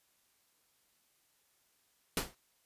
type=noise with exponential decay; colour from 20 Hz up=pink; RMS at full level=-28 dBFS; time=2.17-2.35 s; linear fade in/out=2 ms; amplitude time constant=38 ms; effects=white hiss -73 dBFS RMS until 2.65 s + resampled to 32000 Hz